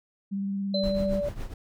sine tone with vibrato, 197.4 Hz, G3, 12 cents sharp, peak -27 dBFS, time 0.31-1.21 s, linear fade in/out 20 ms, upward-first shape square, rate 18 Hz, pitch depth 13 cents each way
sine tone, 581 Hz, D5, 19 cents flat, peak -26 dBFS, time 0.74-1.29 s, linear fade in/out 5 ms
sine tone with exponential decay, 4055 Hz, B7, 45 cents sharp, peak -28 dBFS, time 0.74-1.3 s, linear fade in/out 5 ms, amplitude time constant 120 ms
brown noise with tremolo, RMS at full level -31 dBFS, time 0.83-1.54 s, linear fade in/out 5 ms, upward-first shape triangle, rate 7.2 Hz, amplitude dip 80%
effects none

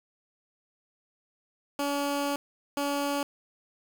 15% pulse tone bursts at uneven times, 284.4 Hz, C#4, 45 cents sharp, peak -21 dBFS, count 2, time 1.79-2.36 / 2.77-3.23 s, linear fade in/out 2 ms, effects 9-bit

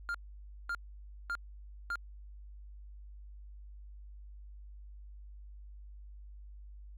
triangle tone bursts, 1400 Hz, F6, 4 cents sharp, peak -31 dBFS, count 4, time 0.09-1.956 s, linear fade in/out 0 ms, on 54 ms, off 550 ms, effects added 50 Hz sine -47 dBFS peak until 6.97 s

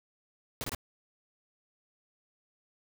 pink noise bursts, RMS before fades -36 dBFS, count 3, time 0.61-0.748 s, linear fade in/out 0 ms, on 30 ms, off 24 ms, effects none

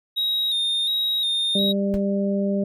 triangle tone with vibrato, 3729 Hz, A#7, in tune, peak -19 dBFS, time 0.16-1.73 s, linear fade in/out 20 ms, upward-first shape square, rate 1.4 Hz, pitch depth 37 cents each way
harmonic tone, 198.5 Hz, G3, 22 cents sharp, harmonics 1 / 2 / 3, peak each -21 / -28 / -27 dBFS, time 1.55-2.64 s, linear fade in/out 5 ms
brown noise with exponential decay, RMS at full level -28 dBFS, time 1.94-2.03 s, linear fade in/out 0 ms, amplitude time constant 19 ms
effects none

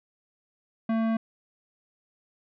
sine tone with tanh clipping, 224.7 Hz, A3, 37 cents sharp, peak -25 dBFS, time 0.89-1.17 s, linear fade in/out 5 ms, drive 16 dB, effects none

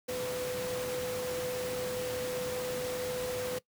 sine tone in noise, 501 Hz, B4, 25 cents sharp, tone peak -33 dBFS, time 0.08-3.59 s, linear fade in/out 10 ms, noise pink, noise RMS -39 dBFS, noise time 0.08-3.59 s, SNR +3 dB, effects noise-tail reverb RT60 0.1 s tail -20 dB re dry + high-pass 100 Hz 12 dB/octave

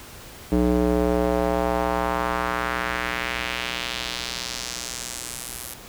square tone with band-pass filter sweep, 60.9 Hz, B1, 24 cents flat, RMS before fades -25 dBFS, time 0.52-5.74 s, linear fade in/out 0 ms, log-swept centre 320 to 12000 Hz, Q 1.5, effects pink hiss -42 dBFS RMS until 5.88 s

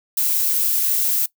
violet noise with amplitude modulation, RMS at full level -18 dBFS, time 0.17-1.26 s, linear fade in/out 5 ms, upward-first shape sine, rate 154 Hz, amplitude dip 25%, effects noise-tail reverb RT60 0.1 s tail -20 dB re dry

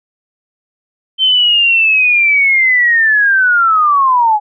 sine linear sweep, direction down, 3111 to 822 Hz, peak -7 dBFS, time 1.18-4.4 s, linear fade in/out 50 ms, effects none

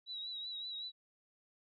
sine tone with vibrato, 3888 Hz, B7, 28 cents flat, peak -40 dBFS, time 0.06-0.92 s, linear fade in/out 50 ms, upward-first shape triangle, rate 5.3 Hz, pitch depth 54 cents each way, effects MP3 48 kbps

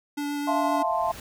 square tone with vibrato, 289.2 Hz, D4, 27 cents flat, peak -28 dBFS, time 0.17-0.83 s, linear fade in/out 10 ms, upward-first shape triangle, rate 7.7 Hz, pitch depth 10 cents each way
sine chord, F major seventh, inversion third, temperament equal, 659.3 / 698.5 / 880 / 1046.5 Hz, E5 / F5 / A5 / C6, 0 / 0 / 0 / 0 cents, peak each -28 dBFS, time 0.47-1.12 s, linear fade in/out 10 ms
pink noise with exponential growth, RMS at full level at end -39 dBFS, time 0.51-1.2 s, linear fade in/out 2 ms, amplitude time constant 150 ms
effects none

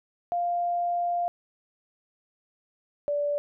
sine tone pair in turn, 698.5 / 581 Hz, F5 / D5, 0 / -19 cents, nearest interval minor third, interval 319 cents, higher first, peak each -24 dBFS, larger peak neither, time 0.32-1.28 / 3.08-3.38 s, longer first, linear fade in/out 0 ms, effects none

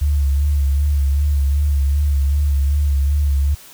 sine tone with vibrato, 71.1 Hz, C#2, 45 cents sharp, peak -13 dBFS, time 0.01-3.55 s, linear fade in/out 10 ms, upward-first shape sine, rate 2.6 Hz, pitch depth 51 cents each way, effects white hiss -42 dBFS RMS until 3.73 s

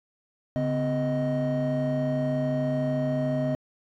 triangle tone cluster, 142.2 / 255.9 / 623 Hz, C#3 / C4 / D#5, +45 / -38 / +2 cents, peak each -25 dBFS, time 0.56-3.55 s, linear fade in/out 0 ms, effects tanh soft clip ceiling -18 dBFS

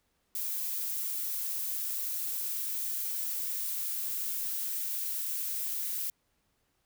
violet noise with high-pass filter sweep, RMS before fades -34 dBFS, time 0.35-6.1 s, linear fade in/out 2 ms, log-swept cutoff 770 to 1500 Hz, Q 1.3, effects pink hiss -75 dBFS RMS until 6.85 s

